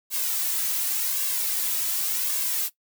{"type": "noise with flanger", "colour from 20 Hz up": "blue", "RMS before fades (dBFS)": -26, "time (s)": [0.1, 2.7], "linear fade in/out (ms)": 50, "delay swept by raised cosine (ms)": [1.8, 3.1], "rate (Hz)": 0.89, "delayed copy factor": 0.7, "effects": ["noise-tail reverb RT60 0.1 s tail -17 dB re dry"]}